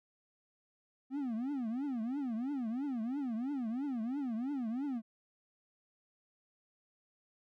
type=tone with vibrato; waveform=triangle; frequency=252.5 Hz; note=B3; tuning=39 cents sharp; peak=-32 dBFS; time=1.1-5.02 s; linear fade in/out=50 ms; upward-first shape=triangle; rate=3 Hz; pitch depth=290 cents each way; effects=none